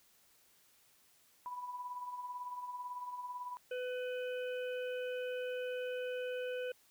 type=tone with tremolo; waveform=sine; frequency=988 Hz; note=B5; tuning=in tune; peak=-38 dBFS; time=1.46-3.57 s; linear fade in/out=0 ms; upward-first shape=triangle; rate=18 Hz; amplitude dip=60%
type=harmonic tone; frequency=501 Hz; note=B4; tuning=25 cents sharp; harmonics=1 / 3 / 5 / 6; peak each=-37 / -47 / -51 / -53 dBFS; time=3.71-6.72 s; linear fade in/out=5 ms
effects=white hiss -68 dBFS RMS until 6.9 s